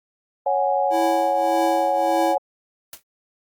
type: chord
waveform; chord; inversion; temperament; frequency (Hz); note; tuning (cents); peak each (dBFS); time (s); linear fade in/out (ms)
sine; C# suspended fourth; none; equal; 554.4 / 740 / 830.6; C#5 / F#5 / G#5; 0 / 0 / 0; -22 / -22 / -22; 0.46-2.38; 5
type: tone with tremolo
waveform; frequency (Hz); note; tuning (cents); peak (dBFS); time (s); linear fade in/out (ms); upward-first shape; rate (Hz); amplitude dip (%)
square; 330; E4; +2; -22; 0.9-2.36; 50; triangle; 1.7; 85
type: noise with exponential decay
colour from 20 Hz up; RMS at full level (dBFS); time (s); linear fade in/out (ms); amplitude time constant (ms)
white; -32; 2.93-3.03; 2; 20
effects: Opus 32 kbps